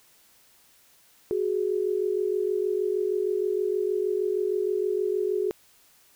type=tone pair together; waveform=sine; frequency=371.6 / 418 Hz; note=F#4 / G#4; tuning=+7 / +11 cents; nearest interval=major second; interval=204 cents; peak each=-26 dBFS; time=1.31-5.51 s; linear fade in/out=0 ms; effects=white hiss -59 dBFS RMS until 6.15 s